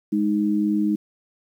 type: tone pair together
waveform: sine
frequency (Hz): 207.7 / 311.3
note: G#3 / D#4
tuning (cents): 0 / +1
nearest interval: perfect fifth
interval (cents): 701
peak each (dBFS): -21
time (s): 0.12-0.96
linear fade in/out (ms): 10
effects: 9-bit